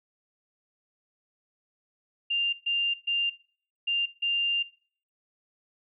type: tone bursts at uneven times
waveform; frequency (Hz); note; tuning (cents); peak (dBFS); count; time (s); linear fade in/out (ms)
sine; 2794; F7; 0; -24; 5; 2.3-2.53 / 2.66-2.94 / 3.07-3.3 / 3.87-4.06 / 4.22-4.63; 10
effects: noise-tail reverb RT60 0.5 s tail -20 dB re dry